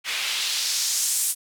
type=noise with band-pass filter sweep; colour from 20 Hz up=white; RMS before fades=-25 dBFS; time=0.04-1.35 s; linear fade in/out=50 ms; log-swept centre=2300 to 9800 Hz; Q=1.5; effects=none